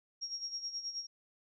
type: tone with tremolo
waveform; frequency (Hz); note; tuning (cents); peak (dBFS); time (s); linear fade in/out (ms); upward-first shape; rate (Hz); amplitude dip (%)
sine; 5588; F8; 0; -35; 0.21-1.07; 20; sine; 9.4; 70
effects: none